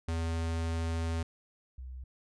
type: tone pair in turn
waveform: square / sine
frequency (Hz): 82.41 / 63.78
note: E2 / C2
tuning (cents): 0 / -44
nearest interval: major third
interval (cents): 444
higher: first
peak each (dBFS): -31 / -40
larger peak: first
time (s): 0.08-1.23 / 1.78-2.04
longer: first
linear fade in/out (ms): 5
effects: resampled to 22050 Hz